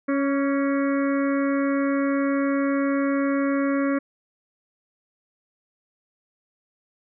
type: harmonic tone with a mistuned harmonic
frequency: 277.2 Hz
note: C#4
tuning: in tune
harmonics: 1 / 2 / 4 / 5 / 6 / 7 / 8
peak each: -21 / -27 / -33 / -35 / -37 / -38 / -39 dBFS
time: 0.08-3.99 s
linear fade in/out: 10 ms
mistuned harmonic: 4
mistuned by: +28 cents
effects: none